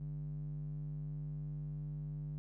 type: tone with band-pass filter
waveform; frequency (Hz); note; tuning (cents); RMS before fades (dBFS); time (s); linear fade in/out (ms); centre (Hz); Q
square; 49.84; G1; +29; -42; 0-2.38; 0; 140; 5.2
effects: none